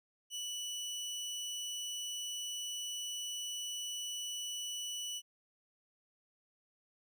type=tone; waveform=25% pulse; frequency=2960 Hz; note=F#7; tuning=in tune; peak=-35 dBFS; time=0.3-5.22 s; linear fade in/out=50 ms; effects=none